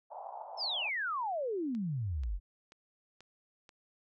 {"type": "band-pass noise", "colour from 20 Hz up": "pink", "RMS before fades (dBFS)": -45, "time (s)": [0.1, 0.9], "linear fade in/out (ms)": 20, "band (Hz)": [660, 900], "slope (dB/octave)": 48}
{"type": "exponential sweep", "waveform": "sine", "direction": "down", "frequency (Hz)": [5460, 41.2], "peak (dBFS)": -32, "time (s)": [0.57, 2.4], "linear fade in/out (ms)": 50}
{"type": "click train", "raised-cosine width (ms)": 0.2, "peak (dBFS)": -37, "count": 5, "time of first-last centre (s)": [1.75, 3.692], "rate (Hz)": 2.06}
{"effects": []}